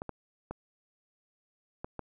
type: clicks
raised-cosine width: 1 ms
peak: -23 dBFS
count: 5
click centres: 0.019 / 0.093 / 0.51 / 1.845 / 1.993 s
effects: none